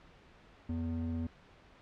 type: ring-modulated tone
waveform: triangle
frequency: 165.3 Hz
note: E3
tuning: 5 cents sharp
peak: -28 dBFS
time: 0.69-1.27 s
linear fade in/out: 5 ms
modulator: 78.6 Hz
effects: pink hiss -59 dBFS RMS until 1.81 s + low-pass 3000 Hz 12 dB/octave